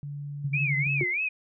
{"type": "tone with pitch glide", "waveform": "sine", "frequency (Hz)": [143.9, 151.67], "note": ["D3", "D#3"], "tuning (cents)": [-35, -44], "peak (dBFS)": -33, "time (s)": [0.03, 0.87], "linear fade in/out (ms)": 0, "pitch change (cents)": 91, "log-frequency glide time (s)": [0.42, 0.53]}
{"type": "tone", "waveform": "sine", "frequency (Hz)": 139.9, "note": "C#3", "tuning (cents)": 16, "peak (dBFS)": -27, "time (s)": [0.44, 1.04], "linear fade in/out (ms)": 10}
{"type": "tone with vibrato", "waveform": "sine", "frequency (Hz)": 2300, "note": "D7", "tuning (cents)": -37, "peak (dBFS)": -25, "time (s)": [0.53, 1.29], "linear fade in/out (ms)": 10, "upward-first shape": "sine", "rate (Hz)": 3.2, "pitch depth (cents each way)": 210}
{"type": "tone with exponential decay", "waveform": "sine", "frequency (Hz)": 360, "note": "F#4", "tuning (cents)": -47, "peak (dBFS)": -24, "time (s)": [1.01, 1.19], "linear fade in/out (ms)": 0, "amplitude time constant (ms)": 38}
{"effects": []}